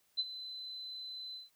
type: tone with ADSR envelope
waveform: sine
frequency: 4034 Hz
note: B7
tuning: 36 cents sharp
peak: -28 dBFS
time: 0.17-1.5 s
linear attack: 23 ms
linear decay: 41 ms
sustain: -14 dB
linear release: 160 ms
effects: white hiss -73 dBFS RMS until 1.55 s